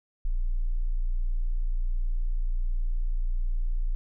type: tone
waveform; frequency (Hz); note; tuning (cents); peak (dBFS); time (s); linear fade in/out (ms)
sine; 29.32; A#0; +11; -23; 0.25-3.95; 0
effects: none